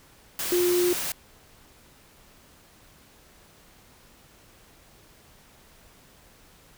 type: tone in noise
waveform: sine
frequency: 354.8 Hz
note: F4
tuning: 27 cents sharp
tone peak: -20 dBFS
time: 0.52-0.93 s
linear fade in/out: 2 ms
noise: white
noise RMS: -30 dBFS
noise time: 0.39-1.12 s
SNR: +7 dB
effects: pink hiss -55 dBFS RMS until 6.77 s